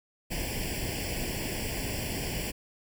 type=noise with comb filter; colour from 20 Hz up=pink; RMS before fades=-33 dBFS; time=0.3-2.52 s; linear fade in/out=20 ms; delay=0.39 ms; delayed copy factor=+1; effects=none

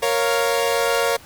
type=chord; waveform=sawtooth; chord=Bb minor; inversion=none; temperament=equal; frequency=466.2 / 554.4 / 698.5 Hz; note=Bb4 / Db5 / F5; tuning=0 / 0 / 0 cents; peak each=-17 / -18 / -21 dBFS; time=0.02-1.17 s; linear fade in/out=10 ms; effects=pink hiss -45 dBFS RMS until 1.25 s

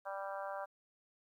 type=harmonic tone; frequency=196 Hz; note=G3; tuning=in tune; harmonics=3 / 4 / 5 / 6 / 7 / 8; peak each=-43 / -45 / -47 / -49 / -50 / -51 dBFS; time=0.05-0.66 s; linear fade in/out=20 ms; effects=12-bit

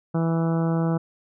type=harmonic tone; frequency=164.81 Hz; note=E3; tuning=in tune; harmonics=1 / 2 / 3 / 4 / 5 / 6 / 7 / 8 / 9; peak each=-21 / -28 / -31 / -34 / -36 / -40 / -41 / -39 / -45 dBFS; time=0.14-0.98 s; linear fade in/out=10 ms; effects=none

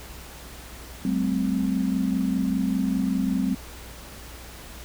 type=tone cluster; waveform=sine; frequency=189.9 / 215 / 259.7 Hz; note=F#3 / A3 / C4; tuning=+45 / -40 / -13 cents; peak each=-25 / -28 / -25 dBFS; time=1.05-3.55 s; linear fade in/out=2 ms; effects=added 60 Hz sine -43 dBFS peak until 4.84 s + pink hiss -43 dBFS RMS until 4.84 s

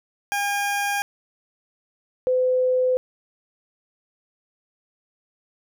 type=tone pair in turn; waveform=20% pulse / sine; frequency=809 / 508.5 Hz; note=G#5 / C5; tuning=-46 / -50 cents; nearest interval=minor sixth; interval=804 cents; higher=first; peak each=-17 dBFS; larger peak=neither; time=0.32-1.02 / 2.27-2.97 s; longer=neither; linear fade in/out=0 ms; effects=none

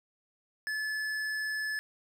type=tone with tanh clipping; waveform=sine; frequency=1727 Hz; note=A6; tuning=33 cents flat; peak=-33 dBFS; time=0.67-1.79 s; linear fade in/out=0 ms; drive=13 dB; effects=none

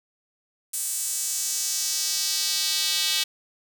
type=tone with high-pass filter sweep; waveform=square; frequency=174.61 Hz; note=F3; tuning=in tune; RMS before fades=-26 dBFS; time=0.73-3.24 s; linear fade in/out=10 ms; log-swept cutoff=8700 to 3500 Hz; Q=2; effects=8-bit

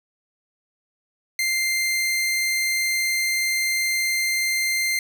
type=tone; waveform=sawtooth; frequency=2093 Hz; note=C7; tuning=in tune; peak=-17 dBFS; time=1.39-4.99 s; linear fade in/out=2 ms; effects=none

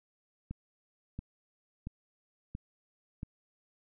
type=click train; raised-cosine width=5 ms; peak=-26 dBFS; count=5; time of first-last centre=0.51-3.231 s; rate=1.47 Hz; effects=none

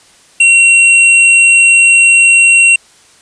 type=tone; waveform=square; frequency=2737 Hz; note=F7; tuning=36 cents flat; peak=-4 dBFS; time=0.4-2.76 s; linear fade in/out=5 ms; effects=white hiss -44 dBFS RMS until 3.21 s + resampled to 22050 Hz

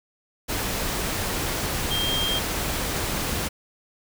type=tone in noise; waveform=sine; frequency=3200 Hz; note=G7; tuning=35 cents sharp; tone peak=-24 dBFS; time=1.9-2.4 s; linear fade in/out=20 ms; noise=pink; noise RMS=-27 dBFS; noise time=0.48-3.49 s; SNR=0 dB; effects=none

